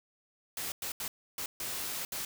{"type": "noise bursts at uneven times", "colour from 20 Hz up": "white", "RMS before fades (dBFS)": -37, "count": 6, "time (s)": [[0.57, 0.72], [0.82, 0.92], [1, 1.08], [1.38, 1.46], [1.6, 2.05], [2.12, 2.25]], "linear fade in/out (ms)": 2, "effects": []}